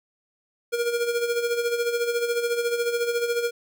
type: tone with tremolo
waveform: square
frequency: 473.7 Hz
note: A#4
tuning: 28 cents sharp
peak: -21 dBFS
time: 0.72-3.51 s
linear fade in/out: 20 ms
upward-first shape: sine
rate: 14 Hz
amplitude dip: 60%
effects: none